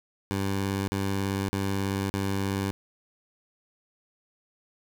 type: tone bursts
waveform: 15% pulse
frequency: 98 Hz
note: G2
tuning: in tune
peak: -20 dBFS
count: 4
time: 0.31-2.71 s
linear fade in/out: 0 ms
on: 570 ms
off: 40 ms
effects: none